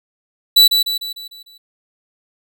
45% pulse tone with echo, 3951 Hz, B7, in tune, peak -6 dBFS, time 0.56-0.68 s, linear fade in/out 10 ms, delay 150 ms, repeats 6, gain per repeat -6 dB, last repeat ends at 1.58 s, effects none

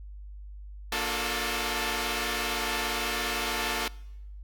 5% pulse chord, Bb major seventh, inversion none, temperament equal with one note detuned, 233.1 / 293.7 / 358.4 / 440 Hz, Bb3 / D4 / F4 / A4, 0 / 0 / +45 / 0 cents, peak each -23 / -25 / -22 / -21 dBFS, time 0.92-3.88 s, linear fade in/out 2 ms, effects noise-tail reverb RT60 0.9 s tail -23 dB re dry + added 50 Hz sine -40 dBFS peak until 4.43 s

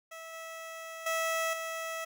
15% pulse tone with level steps, 652 Hz, E5, 19 cents flat, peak -37 / -35 / -23 / -29 dBFS, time 0.11-2.05 s, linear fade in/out 10 ms, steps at 0.33 / 1.06 / 1.53 s, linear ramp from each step 5 ms, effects none

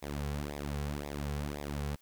sawtooth tone with flanger, 72.5 Hz, D2, 22 cents flat, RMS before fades -37 dBFS, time 0.02-1.96 s, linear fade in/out 10 ms, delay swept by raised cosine 0.67 to 3.37 ms, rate 1.9 Hz, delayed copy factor -0.8, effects white hiss -67 dBFS RMS until 2.01 s

